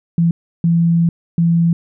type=tone bursts at uneven times; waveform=sine; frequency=168.3 Hz; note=E3; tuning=36 cents sharp; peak=-10 dBFS; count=3; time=0.18-0.31 / 0.64-1.09 / 1.38-1.73 s; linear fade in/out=2 ms; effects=none